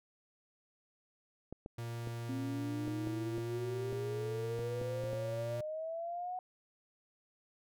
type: clicks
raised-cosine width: 2 ms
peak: -30 dBFS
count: 11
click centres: 1.526 / 1.661 / 2.073 / 2.879 / 3.072 / 3.381 / 3.927 / 4.592 / 4.815 / 5.039 / 5.132 s
type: tone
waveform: 45% pulse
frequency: 117.2 Hz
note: A#2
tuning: 10 cents sharp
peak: -39 dBFS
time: 1.78-5.61 s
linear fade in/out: 5 ms
type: exponential sweep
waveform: sine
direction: up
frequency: 261.6 to 740 Hz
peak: -37 dBFS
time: 2.29-6.39 s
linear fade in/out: 2 ms
effects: none